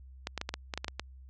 clicks, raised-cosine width 0.2 ms, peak -16 dBFS, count 10, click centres 0.271 / 0.377 / 0.414 / 0.491 / 0.54 / 0.738 / 0.776 / 0.845 / 0.882 / 0.996 s, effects added 65 Hz sine -48 dBFS peak until 1.29 s + low-pass 7000 Hz 12 dB/octave

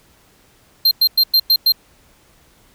square tone bursts, 4173 Hz, C8, 5 cents flat, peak -10 dBFS, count 6, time 0.85-1.722 s, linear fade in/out 5 ms, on 62 ms, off 100 ms, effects pink hiss -53 dBFS RMS until 2.74 s

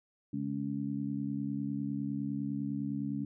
harmonic tone, 69.9 Hz, C#2, 15 cents sharp, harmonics 2 / 3 / 4, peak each -39 / -36 / -36 dBFS, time 0.33-3.25 s, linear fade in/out 5 ms, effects none

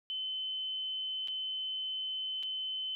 sine tone with dropouts, 3052 Hz, G7, 47 cents flat, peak -34 dBFS, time 0.1-2.95 s, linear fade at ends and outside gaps 0 ms, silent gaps 1.275-1.283 / 2.428-2.433 s, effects none

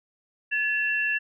sine tone pair together, 1713 / 2704 Hz, A6 / E7, -47 / +43 cents, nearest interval minor sixth, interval 790 cents, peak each -25 / -26 dBFS, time 0.51-1.19 s, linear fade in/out 20 ms, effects none

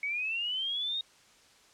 sine linear sweep, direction up, 2217 to 3748 Hz, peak -30 dBFS, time 0.03-1.01 s, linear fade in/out 2 ms, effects white hiss -60 dBFS RMS until 1.73 s + low-pass 7000 Hz 12 dB/octave

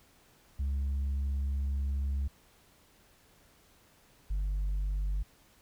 sine tone pair in turn, 69 / 48.79 Hz, C#2 / G1, -7 / -7 cents, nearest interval tritone, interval 600 cents, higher first, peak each -26 dBFS, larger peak neither, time 0.59-2.28 / 4.3-5.23 s, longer first, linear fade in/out 10 ms, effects tanh soft clip ceiling -28 dBFS + pink hiss -63 dBFS RMS until 5.61 s

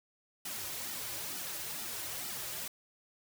white noise with flanger, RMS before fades -40 dBFS, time 0.45-2.68 s, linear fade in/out 5 ms, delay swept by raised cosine 1.8 to 4.5 ms, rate 2.2 Hz, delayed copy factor -0.8, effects none

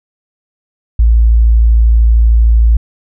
sine tone, 56.5 Hz, A1, 47 cents sharp, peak -4 dBFS, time 0.99-2.77 s, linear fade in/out 5 ms, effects none

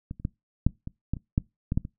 clicks, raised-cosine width 5 ms, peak -22 / -29 / -15 / -7 / -22 / -14 / -27 / -9 / -14 / -11 / -23 dBFS, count 11, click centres 0.111 / 0.199 / 0.251 / 0.666 / 0.874 / 1.136 / 1.168 / 1.379 / 1.721 / 1.775 / 1.851 s, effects noise-tail reverb RT60 0.2 s tail -23 dB re dry

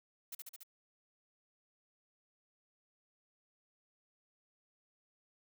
blue noise with echo, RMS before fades -44 dBFS, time 0.32-0.35 s, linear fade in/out 5 ms, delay 71 ms, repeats 4, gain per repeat -2 dB, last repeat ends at 0.634 s, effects none

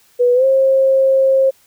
sine tone with pitch glide, 489.9 to 534.2 Hz, B4 to C5, -14 to +36 cents, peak -9 dBFS, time 0.19-1.51 s, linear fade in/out 20 ms, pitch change +150 cents, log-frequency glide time 0.34-0.45 s, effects white hiss -53 dBFS RMS until 1.66 s

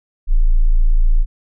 sine tone, 28.02 Hz, A0, 32 cents sharp, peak -8 dBFS, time 0.27-1.26 s, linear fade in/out 50 ms, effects none

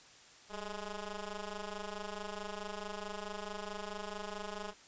10% pulse ring-modulated tone, 207.7 Hz, G#3, in tune, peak -29 dBFS, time 0.49-4.74 s, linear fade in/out 50 ms, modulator 220 Hz, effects white hiss -58 dBFS RMS until 4.87 s + resampled to 16000 Hz

